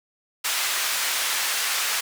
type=band-pass noise; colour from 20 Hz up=pink; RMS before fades=-25 dBFS; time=0.44-2.01 s; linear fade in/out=10 ms; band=1400 to 15000 Hz; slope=12 dB/octave; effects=none